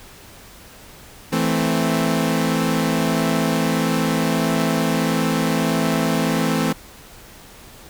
sawtooth chord, A minor, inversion second, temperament equal, 164.81 / 220 / 261.6 Hz, E3 / A3 / C4, 0 / 0 / 0 cents, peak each -18 dBFS, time 1.32-6.73 s, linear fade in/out 10 ms, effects pink hiss -43 dBFS RMS until 7.89 s

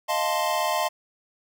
square chord, F dominant seventh, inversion third, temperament equal, 622.3 / 698.5 / 880 / 1046.5 Hz, Eb5 / F5 / A5 / C6, 0 / 0 / 0 / 0 cents, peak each -29 dBFS, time 0.08-0.89 s, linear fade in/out 20 ms, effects none

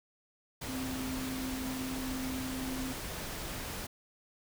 sine tone in noise, 260 Hz, C4, 11 cents flat, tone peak -36 dBFS, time 0.68-2.93 s, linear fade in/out 10 ms, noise pink, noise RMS -40 dBFS, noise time 0.61-3.87 s, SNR +1 dB, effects none

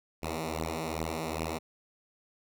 5% pulse beating tone pair, 79.2 / 81.7 Hz, D#2 / E2, +31 / -15 cents, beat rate 2.5 Hz, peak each -24 dBFS, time 0.22-1.59 s, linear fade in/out 20 ms, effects none

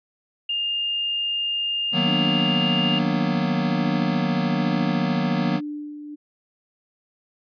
sine tone, 2817 Hz, F7, 14 cents sharp, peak -22 dBFS, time 0.49-2.99 s, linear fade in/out 5 ms
square chord, B major seventh, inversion first, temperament equal, 155.56 / 185 / 233.1 / 246.9 Hz, D#3 / F#3 / A#3 / B3, 0 / 0 / 0 / 0 cents, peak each -28 / -25 / -27 / -28 dBFS, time 1.92-5.61 s, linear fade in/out 50 ms
sine tone with tremolo, 296.2 Hz, D4, 15 cents sharp, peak -27 dBFS, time 2.06-6.16 s, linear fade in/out 20 ms, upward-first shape sine, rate 1.2 Hz, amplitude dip 55%
effects resampled to 11025 Hz

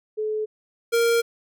sine / square tone pair in turn, 430 / 465.8 Hz, A4 / A#4, -40 / -1 cents, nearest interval minor second, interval 139 cents, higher second, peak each -23 / -18 dBFS, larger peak second, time 0.17-0.46 / 0.92-1.22 s, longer second, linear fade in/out 20 ms, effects none

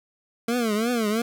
25% pulse tone with vibrato, 226.4 Hz, A3, 50 cents sharp, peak -18 dBFS, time 0.48-1.22 s, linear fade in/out 5 ms, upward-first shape triangle, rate 2.9 Hz, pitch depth 180 cents each way, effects none

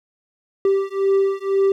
triangle beating tone pair, 390 / 392 Hz, G4 / G4, -9 / 0 cents, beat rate 2 Hz, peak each -17 dBFS, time 0.65-1.72 s, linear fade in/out 2 ms, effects none

